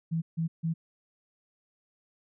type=tone bursts; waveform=sine; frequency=163.9 Hz; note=E3; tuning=10 cents flat; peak=-26 dBFS; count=3; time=0.11-0.74 s; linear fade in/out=20 ms; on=110 ms; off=150 ms; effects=none